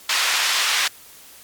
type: band-pass noise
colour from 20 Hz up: white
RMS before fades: -20 dBFS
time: 0.09-0.88 s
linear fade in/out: 5 ms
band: 1100 to 4400 Hz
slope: 12 dB/octave
effects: white hiss -45 dBFS RMS until 1.43 s + MP3 96 kbps